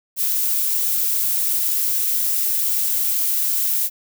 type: noise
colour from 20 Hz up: violet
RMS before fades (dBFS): -20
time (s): 0.16-3.9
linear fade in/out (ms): 50
effects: none